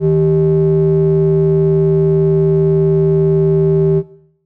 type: ring-modulated tone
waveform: triangle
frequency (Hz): 116.54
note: A#2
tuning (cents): 0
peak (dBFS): -4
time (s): 0-4.03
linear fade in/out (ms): 50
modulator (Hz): 274
effects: noise-tail reverb RT60 0.7 s tail -17 dB re dry